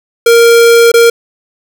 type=tone with dropouts; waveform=square; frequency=466.2 Hz; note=A#4; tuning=in tune; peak=-3 dBFS; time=0.26-1.1 s; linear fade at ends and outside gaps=5 ms; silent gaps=0.918-0.939 s; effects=none